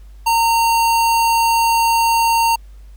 square tone, 919 Hz, A#5, 25 cents flat, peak -13 dBFS, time 0.26-2.56 s, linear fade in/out 10 ms, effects added 50 Hz sine -36 dBFS peak until 2.96 s + pink hiss -57 dBFS RMS until 2.96 s

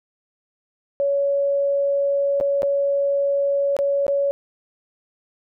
sine tone with dropouts, 561 Hz, C#5, 21 cents sharp, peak -17 dBFS, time 1-4.31 s, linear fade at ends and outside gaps 0 ms, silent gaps 2.401-2.41 / 2.621-2.631 / 3.766-3.789 / 4.066-4.081 s, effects none

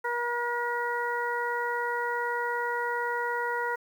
harmonic tone, 478.7 Hz, A#4, 46 cents sharp, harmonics 1 / 2 / 3 / 4, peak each -33 / -31 / -33 / -35 dBFS, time 0.04-3.76 s, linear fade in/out 10 ms, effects 9-bit

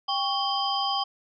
sine tone cluster, 794 / 1114 / 3138 / 4926 Hz, G5 / C#6 / G7 / D#8, +22 / +8 / +1 / -18 cents, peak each -28 / -30 / -30 / -31 dBFS, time 0.08-1.04 s, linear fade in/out 10 ms, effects none

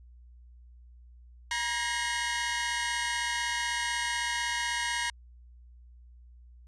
sawtooth tone cluster, 951 / 1631 / 1866 / 2140 / 2919 Hz, A#5 / G#6 / A#6 / C7 / F#7, +34 / -32 / +1 / +38 / -24 cents, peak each -30 / -33 / -31 / -33 / -35 dBFS, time 1.51-5.1 s, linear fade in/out 2 ms, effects added 60 Hz sine -50 dBFS peak until 6.67 s + resampled to 22050 Hz

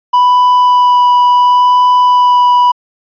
triangle tone with vibrato, 987.8 Hz, B5, in tune, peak -3 dBFS, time 0.13-2.72 s, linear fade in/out 10 ms, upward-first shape sine, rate 0.71 Hz, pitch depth 9 cents each way, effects resampled to 11025 Hz

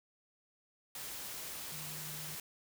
sine tone in noise, 153.1 Hz, D#3, 28 cents flat, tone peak -49 dBFS, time 1.72-2.35 s, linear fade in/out 2 ms, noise white, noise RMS -44 dBFS, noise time 0.95-2.4 s, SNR -8 dB, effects none

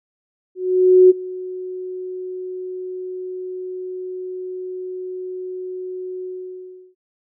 sine tone with ADSR envelope, 368.4 Hz, F#4, 7 cents flat, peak -5 dBFS, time 0.55-6.95 s, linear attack 550 ms, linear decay 22 ms, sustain -21 dB, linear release 710 ms, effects none

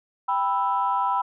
sine chord, E minor, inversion first, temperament just, 791.1 / 988.9 / 1318.5 Hz, G5 / B5 / E6, +16 / +2 / 0 cents, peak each -26 / -22 / -28 dBFS, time 0.28-1.22 s, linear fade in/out 10 ms, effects tanh soft clip ceiling -12 dBFS

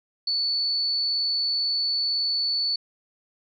sine tone, 4461 Hz, C#8, 10 cents sharp, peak -22 dBFS, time 0.27-2.76 s, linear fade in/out 5 ms, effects none

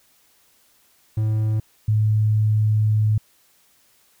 triangle / sine tone pair in turn, 108.7 / 107.45 Hz, A2 / A2, -21 / -41 cents, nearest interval unison, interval 20 cents, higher first, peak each -16 / -15 dBFS, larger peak second, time 1.17-1.6 / 1.88-3.18 s, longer second, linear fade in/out 5 ms, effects white hiss -59 dBFS RMS until 4.2 s

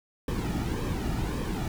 brown noise with flanger, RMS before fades -30 dBFS, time 0.28-1.68 s, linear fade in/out 2 ms, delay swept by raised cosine 1.4 to 1.94 ms, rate 1.8 Hz, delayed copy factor -0.6, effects none

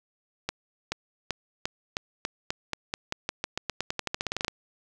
accelerating click train, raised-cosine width 0.2 ms, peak -11 dBFS, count 26, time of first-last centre 0.49-4.481 s, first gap 430 ms, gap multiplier 0.9, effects none

